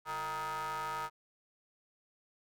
40% pulse ring-modulated tone, 160.9 Hz, E3, 42 cents flat, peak -32 dBFS, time 0.05-1.1 s, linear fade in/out 50 ms, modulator 1100 Hz, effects none

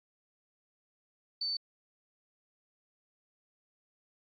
sine tone, 4530 Hz, C#8, 37 cents sharp, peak -30 dBFS, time 1.41-1.57 s, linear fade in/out 5 ms, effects tanh soft clip ceiling -28 dBFS + AAC 32 kbps

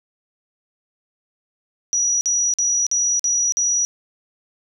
sine tone bursts, 5830 Hz, F#8, 26 cents flat, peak -16 dBFS, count 6, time 1.93-3.85 s, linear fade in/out 0 ms, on 280 ms, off 48 ms, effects none

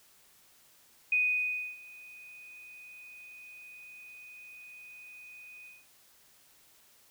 sine tone with ADSR envelope, 2489 Hz, D#7, in tune, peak -23 dBFS, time 1.12-5.86 s, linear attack 4 ms, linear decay 640 ms, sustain -24 dB, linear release 200 ms, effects white hiss -62 dBFS RMS until 7.1 s

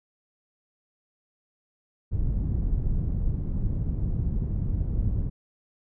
pink low-pass noise, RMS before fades -26 dBFS, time 2.11-5.3 s, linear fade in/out 20 ms, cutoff 140 Hz, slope 12 dB/octave, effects none

